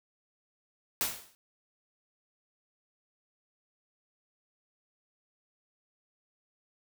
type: noise with exponential decay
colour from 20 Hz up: white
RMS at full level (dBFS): -27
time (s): 1.01-1.35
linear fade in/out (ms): 0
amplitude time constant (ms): 72
effects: none